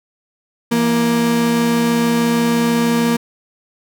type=tone pair together; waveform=35% pulse; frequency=168.8 / 235 Hz; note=E3 / A#3; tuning=+41 / +14 cents; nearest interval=tritone; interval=573 cents; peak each=-21 / -12 dBFS; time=0.71-3.17 s; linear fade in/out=10 ms; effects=none